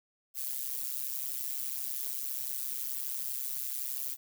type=noise with amplitude modulation; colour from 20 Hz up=violet; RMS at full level=-32 dBFS; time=0.34-4.17 s; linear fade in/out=50 ms; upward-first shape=sine; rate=132 Hz; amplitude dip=95%; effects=none